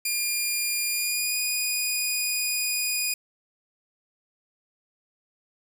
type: tone with pitch glide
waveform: 10% pulse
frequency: 2412 to 2467 Hz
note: D7 to D#7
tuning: +46 to -15 cents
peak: -16 dBFS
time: 0.05-3.14 s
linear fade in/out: 5 ms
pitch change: +39 cents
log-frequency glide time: 0.89-1.37 s
effects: 8-bit